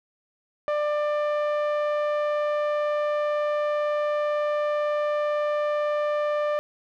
sawtooth tone with low-pass filter, 594 Hz, D5, 20 cents sharp, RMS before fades -25 dBFS, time 0.68-6.59 s, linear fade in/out 0 ms, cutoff 1500 Hz, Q 0.62, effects none

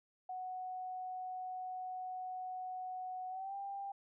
sine tone with pitch glide, 740 to 793.1 Hz, F#5 to G5, 0 to +20 cents, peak -40 dBFS, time 0.29-3.92 s, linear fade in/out 5 ms, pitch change +120 cents, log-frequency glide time 3.29-3.55 s, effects none

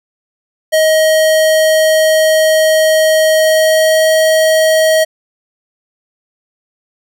square tone with pitch glide, 630 to 634.4 Hz, D#5 to D#5, +21 to +33 cents, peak -8 dBFS, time 0.72-5.05 s, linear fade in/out 20 ms, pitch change +12 cents, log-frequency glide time 3.34-4.09 s, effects none

